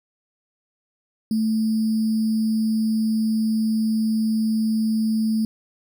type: tone with sample-and-hold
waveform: sine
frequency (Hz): 220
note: A3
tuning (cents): 0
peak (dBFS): -18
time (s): 1.31-5.45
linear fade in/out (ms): 2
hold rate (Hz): 4900
effects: none